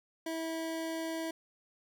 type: tone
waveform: 25% pulse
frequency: 325.3 Hz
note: E4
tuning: 23 cents flat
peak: -31 dBFS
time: 0.26-1.31 s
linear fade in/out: 5 ms
effects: none